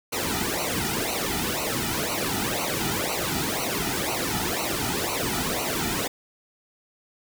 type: noise with flanger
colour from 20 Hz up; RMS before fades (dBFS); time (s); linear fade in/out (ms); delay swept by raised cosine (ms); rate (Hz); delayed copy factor
pink; -27; 0.12-6.08; 10; 0.58 to 1.88; 2; -0.95
effects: none